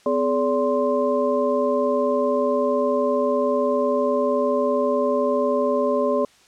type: tone cluster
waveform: sine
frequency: 252.9 / 422.2 / 574 / 1045 Hz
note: B3 / G#4 / D5 / C6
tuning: +41 / +29 / -40 / -2 cents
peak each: -25 / -23 / -21 / -27 dBFS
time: 0.06-6.25 s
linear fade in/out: 2 ms
effects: white hiss -54 dBFS RMS until 6.47 s + low-pass 7000 Hz 12 dB/octave